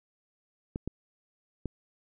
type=clicks; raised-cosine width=3 ms; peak=-20 dBFS; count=3; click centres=0.759 / 0.876 / 1.657 s; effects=none